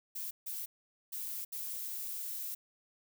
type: noise bursts at uneven times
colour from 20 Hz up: violet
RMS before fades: -40 dBFS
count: 4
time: 0.15-0.31 / 0.46-0.66 / 1.12-1.45 / 1.52-2.55 s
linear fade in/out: 10 ms
effects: none